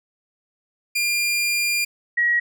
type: tone pair in turn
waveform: sawtooth / sine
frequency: 2400 / 1906.5 Hz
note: D7 / A#6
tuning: +37 / +38 cents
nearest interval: major third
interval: 399 cents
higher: first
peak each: -16 dBFS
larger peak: neither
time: 0.95-1.85 / 2.17-2.4 s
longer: first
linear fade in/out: 10 ms
effects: none

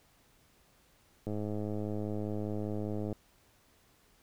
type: click train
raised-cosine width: 2 ms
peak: -24 dBFS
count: 196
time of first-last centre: 1.27-3.127 s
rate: 105 Hz
effects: pink hiss -66 dBFS RMS until 4.22 s

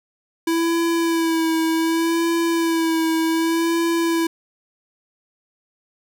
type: tone with vibrato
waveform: square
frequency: 329.6 Hz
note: E4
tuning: in tune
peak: -18 dBFS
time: 0.47-4.27 s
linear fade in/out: 5 ms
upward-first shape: sine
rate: 0.66 Hz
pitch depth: 30 cents each way
effects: none

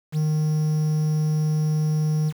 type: tone with quantisation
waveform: triangle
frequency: 153.9 Hz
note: D#3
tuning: 19 cents flat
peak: -17 dBFS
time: 0.12-2.33 s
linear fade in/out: 50 ms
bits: 7
effects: none

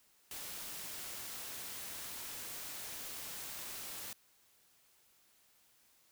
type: noise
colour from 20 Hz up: white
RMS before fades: -45 dBFS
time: 0.31-4.13 s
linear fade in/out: 2 ms
effects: white hiss -69 dBFS RMS until 6.11 s

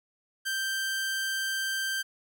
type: tone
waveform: sawtooth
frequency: 1568 Hz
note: G6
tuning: in tune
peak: -25 dBFS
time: 0.45-2.03 s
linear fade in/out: 20 ms
effects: none

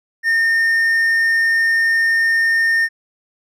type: tone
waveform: triangle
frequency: 1823 Hz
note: A#6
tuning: 39 cents flat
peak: -11 dBFS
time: 0.23-2.89 s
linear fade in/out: 50 ms
effects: none

